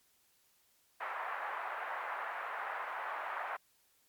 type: band-pass noise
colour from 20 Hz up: pink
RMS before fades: -40 dBFS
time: 1-3.57 s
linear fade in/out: 10 ms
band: 740 to 1800 Hz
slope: 24 dB/octave
effects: white hiss -71 dBFS RMS until 4.08 s + MP3 96 kbps